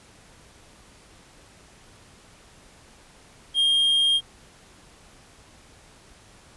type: tone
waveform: triangle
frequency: 3222 Hz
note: G7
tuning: 47 cents sharp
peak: -16 dBFS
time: 3.54-4.21 s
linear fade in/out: 50 ms
effects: pink hiss -52 dBFS RMS until 6.56 s + resampled to 24000 Hz